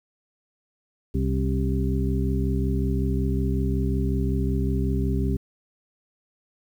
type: harmonic tone with a mistuned harmonic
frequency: 65.41 Hz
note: C2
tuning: in tune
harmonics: 1 / 2 / 3 / 4 / 6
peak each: -24 / -27 / -29 / -30 / -32 dBFS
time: 1.14-5.37 s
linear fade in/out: 10 ms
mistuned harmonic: 4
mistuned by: +55 cents
effects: 9-bit